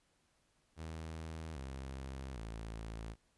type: tone with pitch steps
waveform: sawtooth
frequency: 80.2 / 66.67 / 55.41 Hz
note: E2 / C2 / A1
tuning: -47 / +33 / +13 cents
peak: -39 dBFS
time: 0.76-3.16 s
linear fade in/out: 50 ms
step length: 800 ms
effects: pink hiss -75 dBFS RMS until 3.37 s + resampled to 24000 Hz